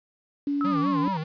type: tone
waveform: sine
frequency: 284.8 Hz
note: C#4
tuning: 47 cents sharp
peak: -23 dBFS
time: 0.47-1.08 s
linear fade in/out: 2 ms
type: exponential sweep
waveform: sine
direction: down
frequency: 1312 to 932.3 Hz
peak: -27 dBFS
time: 0.61-1.17 s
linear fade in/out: 0 ms
type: tone with vibrato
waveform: square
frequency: 174.61 Hz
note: F3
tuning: in tune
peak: -29 dBFS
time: 0.64-1.24 s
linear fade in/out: 10 ms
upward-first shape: sine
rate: 4.9 Hz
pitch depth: 210 cents each way
effects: resampled to 11025 Hz + 9-bit

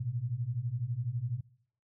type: beating tone pair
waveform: sine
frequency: 113.2 / 125.2 Hz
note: A2 / B2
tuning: +50 / +24 cents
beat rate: 12 Hz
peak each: -36 / -33 dBFS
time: 0-1.41 s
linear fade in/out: 10 ms
effects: noise-tail reverb RT60 0.7 s tail -24 dB re dry

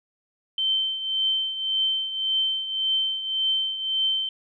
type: tone with tremolo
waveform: sine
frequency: 3101 Hz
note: G7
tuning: 19 cents flat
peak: -19 dBFS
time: 0.58-4.29 s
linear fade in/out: 2 ms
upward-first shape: triangle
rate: 1.8 Hz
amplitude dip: 70%
effects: none

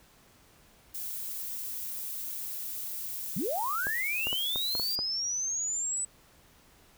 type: noise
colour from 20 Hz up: violet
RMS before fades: -37 dBFS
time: 0.94-4.96 s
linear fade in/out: 10 ms
type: linear sweep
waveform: sine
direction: up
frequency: 138.59 to 8020 Hz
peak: -29 dBFS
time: 3.36-6.05 s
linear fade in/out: 5 ms
type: clicks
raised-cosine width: 1 ms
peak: -23 dBFS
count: 7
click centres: 3.869 / 4.27 / 4.329 / 4.559 / 4.752 / 4.797 / 4.99 s
effects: pink hiss -60 dBFS RMS until 6.97 s

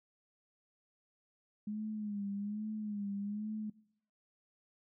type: tone with vibrato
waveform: sine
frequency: 207.7 Hz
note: G#3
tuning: in tune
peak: -36 dBFS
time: 1.67-3.7 s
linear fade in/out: 5 ms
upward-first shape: sine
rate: 1.2 Hz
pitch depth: 68 cents each way
effects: noise-tail reverb RT60 0.7 s tail -22 dB re dry

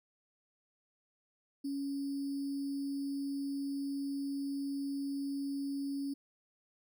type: tone with sample-and-hold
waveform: sine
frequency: 278.6 Hz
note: C#4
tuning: 9 cents sharp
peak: -34 dBFS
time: 1.64-6.14 s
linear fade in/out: 10 ms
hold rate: 4900 Hz
effects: none

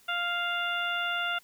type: harmonic tone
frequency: 698.5 Hz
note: F5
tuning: in tune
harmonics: 1 / 2 / 3 / 4 / 5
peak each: -36 / -30 / -39 / -34 / -38 dBFS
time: 0.08-1.39 s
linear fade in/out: 10 ms
effects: white hiss -60 dBFS RMS until 1.43 s

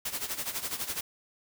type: noise with tremolo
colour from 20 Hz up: white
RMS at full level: -32 dBFS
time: 0.05-1.01 s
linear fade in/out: 5 ms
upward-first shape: sine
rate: 12 Hz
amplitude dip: 75%
effects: none

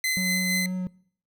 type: tone with tremolo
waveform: sawtooth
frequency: 2044 Hz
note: C7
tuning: 41 cents flat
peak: -19 dBFS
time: 0.04-0.66 s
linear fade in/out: 2 ms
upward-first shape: sine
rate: 4.4 Hz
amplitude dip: 30%
type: tone with vibrato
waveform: triangle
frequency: 183.6 Hz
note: F#3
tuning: 13 cents flat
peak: -24 dBFS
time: 0.17-0.87 s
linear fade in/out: 0 ms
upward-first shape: sine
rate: 5.6 Hz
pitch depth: 10 cents each way
effects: noise-tail reverb RT60 0.6 s tail -23 dB re dry

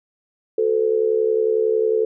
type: tone with amplitude modulation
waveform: sine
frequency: 440 Hz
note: A4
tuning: in tune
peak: -12 dBFS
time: 0.58-2.05 s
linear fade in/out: 5 ms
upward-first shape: sine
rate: 71 Hz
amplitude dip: 80%
effects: none

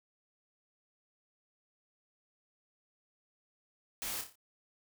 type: noise with echo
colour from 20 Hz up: white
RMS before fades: -39 dBFS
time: 4.02-4.21 s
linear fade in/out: 0 ms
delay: 29 ms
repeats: 5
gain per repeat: -6 dB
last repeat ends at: 4.355 s
effects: none

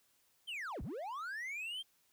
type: linear two-way sweep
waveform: triangle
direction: down then up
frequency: 3217 to 34.65 to 3217 Hz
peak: -38 dBFS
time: 0.47-1.83 s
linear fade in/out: 20 ms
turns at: 0.82 s
effects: white hiss -73 dBFS RMS until 2.12 s

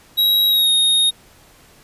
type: tone with pitch glide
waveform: square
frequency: 3843 to 3723 Hz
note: B7 to A#7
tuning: -48 to -3 cents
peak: -13 dBFS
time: 0.17-1.11 s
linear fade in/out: 20 ms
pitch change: -55 cents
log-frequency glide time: 0.47-0.71 s
effects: pink hiss -49 dBFS RMS until 1.83 s + resampled to 32000 Hz

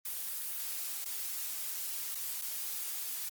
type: noise with dropouts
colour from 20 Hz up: blue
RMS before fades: -38 dBFS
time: 0.05-3.29 s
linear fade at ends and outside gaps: 5 ms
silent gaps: 1.046-1.056 / 2.149-2.153 / 2.415-2.419 s
effects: Opus 24 kbps

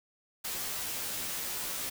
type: noise with comb filter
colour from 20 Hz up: white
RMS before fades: -36 dBFS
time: 0.44-1.9 s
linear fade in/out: 10 ms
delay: 14 ms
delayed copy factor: -0.8
effects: none

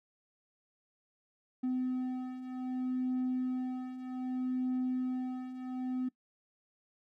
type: beating tone pair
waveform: triangle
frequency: 254.2 / 254.84 Hz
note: C4 / C4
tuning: -50 / -45 cents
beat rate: 0.64 Hz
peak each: -36 / -31 dBFS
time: 1.63-6.09 s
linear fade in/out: 10 ms
effects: noise-tail reverb RT60 0.1 s tail -21 dB re dry + tanh soft clip ceiling -24 dBFS

